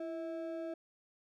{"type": "ring-modulated tone", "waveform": "triangle", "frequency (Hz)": 490.4, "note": "B4", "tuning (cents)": -12, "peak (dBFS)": -33, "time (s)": [0, 0.74], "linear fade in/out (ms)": 5, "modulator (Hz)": 156, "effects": []}